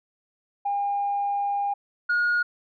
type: tone pair in turn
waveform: sine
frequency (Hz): 807 / 1437.9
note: G#5 / F#6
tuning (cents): -50 / -50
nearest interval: minor seventh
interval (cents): 1000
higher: second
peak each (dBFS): -22 / -18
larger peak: second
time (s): 0.65-1.74 / 2.09-2.43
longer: first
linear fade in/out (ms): 10
effects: tanh soft clip ceiling -18 dBFS